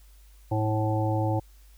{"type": "harmonic tone", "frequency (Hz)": 108.5, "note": "A2", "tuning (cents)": -24, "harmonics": [1, 3, 5, 7, 8], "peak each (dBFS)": [-25, -30, -32, -33, -34], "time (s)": [0.51, 1.4], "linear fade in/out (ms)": 10, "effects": ["added 50 Hz sine -50 dBFS peak until 1.77 s", "white hiss -62 dBFS RMS until 1.77 s"]}